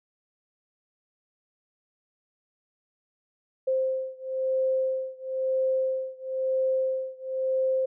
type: beating tone pair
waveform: sine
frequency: 523.3 / 524.3 Hz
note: C5 / C5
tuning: 0 / +3 cents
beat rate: 1 Hz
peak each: -27 / -28 dBFS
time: 3.67-7.86 s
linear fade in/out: 10 ms
effects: none